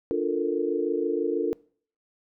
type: chord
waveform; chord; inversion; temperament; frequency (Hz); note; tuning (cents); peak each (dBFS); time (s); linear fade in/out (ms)
sine; Bb major seventh; first; equal; 293.7 / 349.2 / 440 / 466.2; D4 / F4 / A4 / Bb4; 0 / 0 / 0 / 0; -30 / -28 / -28 / -30; 0.11-1.53; 0
effects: noise-tail reverb RT60 0.5 s tail -24 dB re dry